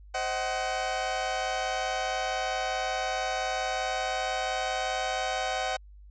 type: chord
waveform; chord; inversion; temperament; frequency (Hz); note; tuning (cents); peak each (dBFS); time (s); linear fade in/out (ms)
sawtooth; C diminished; none; just; 523.3 / 627.9 / 753.5; C5 / Eb5 / Gb5; 0 / +16 / +31; -32 / -31 / -26; 0.14-5.77; 10
effects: added 50 Hz sine -47 dBFS peak until 6.1 s + resampled to 16000 Hz